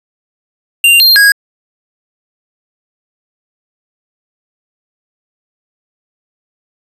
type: tone with pitch steps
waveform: square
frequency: 2783 / 4193 / 1645 Hz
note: F7 / C8 / G#6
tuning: -7 / +3 / -17 cents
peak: -4 dBFS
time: 0.84-1.32 s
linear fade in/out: 2 ms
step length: 160 ms
effects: resampled to 32000 Hz